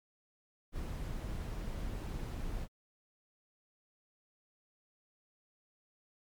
brown noise, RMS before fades -39 dBFS, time 0.72-2.68 s, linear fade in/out 50 ms, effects MP3 96 kbps

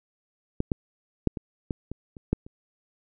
clicks, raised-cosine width 3 ms, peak -12 / -11 / -7 / -20 / -15 / -21 / -29 / -9 / -30 dBFS, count 9, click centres 0.604 / 0.718 / 1.273 / 1.372 / 1.708 / 1.916 / 2.168 / 2.33 / 2.465 s, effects none

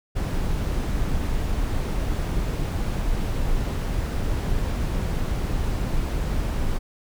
brown noise, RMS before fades -24 dBFS, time 0.15-6.79 s, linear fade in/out 20 ms, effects none

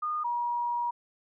sine tone pair in turn, 1223 / 956.2 Hz, D#6 / A#5, -30 / +44 cents, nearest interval major third, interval 426 cents, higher first, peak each -28 / -27 dBFS, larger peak second, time 0.02-0.24 / 0.24-0.91 s, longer second, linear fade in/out 10 ms, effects none

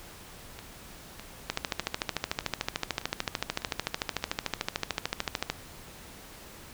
two click trains, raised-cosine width 0.2 ms, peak -24 / -10 dBFS, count 7 / 55, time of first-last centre 0.59-4.226 / 1.5-5.5 s, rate 1.65 / 13.5 Hz, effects pink hiss -48 dBFS RMS until 6.73 s

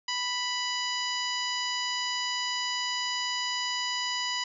harmonic tone, 987.8 Hz, B5, in tune, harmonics 1 / 2 / 3 / 4 / 5 / 6 / 7, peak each -35 / -35 / -34 / -40 / -34 / -43 / -41 dBFS, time 0.08-4.44 s, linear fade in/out 5 ms, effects none

